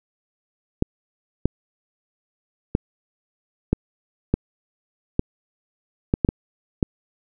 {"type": "clicks", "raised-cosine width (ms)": 3, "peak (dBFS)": -4, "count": 10, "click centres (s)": [0.824, 1.456, 2.751, 3.73, 4.34, 5.194, 6.139, 6.248, 6.289, 6.828], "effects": []}